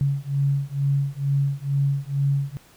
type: beating tone pair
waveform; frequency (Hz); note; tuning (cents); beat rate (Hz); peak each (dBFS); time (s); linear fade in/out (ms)
sine; 138.59 / 140.79; C#3 / C#3; 0 / +27; 2.2; -23; 0.01-2.57; 0
effects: pink hiss -53 dBFS RMS until 2.76 s